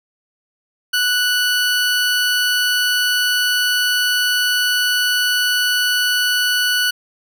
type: tone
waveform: 20% pulse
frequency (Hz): 1480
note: F#6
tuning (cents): 0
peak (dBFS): -10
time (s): 0.93-6.91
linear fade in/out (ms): 10
effects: none